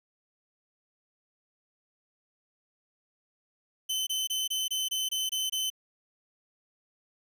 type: tone bursts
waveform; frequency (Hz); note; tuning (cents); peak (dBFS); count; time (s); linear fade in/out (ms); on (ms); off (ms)
sawtooth; 3052; G7; -47; -25; 9; 3.89-5.702; 10; 180; 24
effects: none